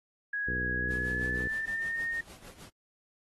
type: tone with pitch glide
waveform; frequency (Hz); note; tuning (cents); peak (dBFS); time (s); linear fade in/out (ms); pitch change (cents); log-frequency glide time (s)
sine; 1661.2 to 1843.2; G#6 to A#6; 0 to -20; -30; 0.33-2.21; 5; +180; 0.77-2.02
type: harmonic tone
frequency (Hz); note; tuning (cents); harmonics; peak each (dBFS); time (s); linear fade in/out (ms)
61.9; B1; +5; 1 / 2 / 3 / 4 / 5 / 6 / 7 / 8; -37 / -40 / -42 / -43 / -44 / -45 / -45 / -46; 0.47-1.48; 10
type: noise with tremolo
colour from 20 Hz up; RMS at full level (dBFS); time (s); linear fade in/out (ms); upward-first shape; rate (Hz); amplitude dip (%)
pink; -49; 0.9-2.7; 10; sine; 6.5; 70
effects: AAC 32 kbps